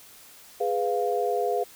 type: chord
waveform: sine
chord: F diminished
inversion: first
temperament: equal with one note detuned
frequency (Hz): 415.3 / 495.3 / 698.5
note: Ab4 / Cb5 / F5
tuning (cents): 0 / +5 / 0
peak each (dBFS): -27 / -28 / -27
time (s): 0.6-1.64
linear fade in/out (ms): 10
effects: white hiss -50 dBFS RMS until 1.75 s